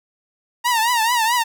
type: tone with vibrato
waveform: sawtooth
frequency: 932.3 Hz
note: A#5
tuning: in tune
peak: -12 dBFS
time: 0.64-1.44 s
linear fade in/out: 20 ms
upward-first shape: triangle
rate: 4.6 Hz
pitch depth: 130 cents each way
effects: none